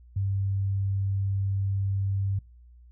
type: tone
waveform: sine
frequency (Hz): 98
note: G2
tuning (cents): 0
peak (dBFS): -24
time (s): 0.16-2.39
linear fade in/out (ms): 5
effects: noise-tail reverb RT60 0.3 s tail -24 dB re dry + added 60 Hz sine -49 dBFS peak until 2.91 s